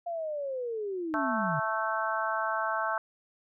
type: linear sweep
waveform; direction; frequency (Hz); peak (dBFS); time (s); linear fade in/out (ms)
sine; down; 698.5 to 138.59; -31; 0.06-1.6; 10
type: harmonic tone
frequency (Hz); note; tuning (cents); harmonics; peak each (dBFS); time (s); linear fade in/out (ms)
220; A3; 0; 3 / 4 / 5 / 6 / 7; -34 / -34 / -34 / -34 / -34; 1.14-2.98; 0
effects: none